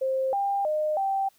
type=tone with pitch steps; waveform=sine; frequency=528 / 797 / 612 / 780 Hz; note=C5 / G5 / D#5 / G5; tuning=+16 / +28 / -29 / -9 cents; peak=-23 dBFS; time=0.01-1.29 s; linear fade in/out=10 ms; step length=320 ms; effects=white hiss -63 dBFS RMS until 1.38 s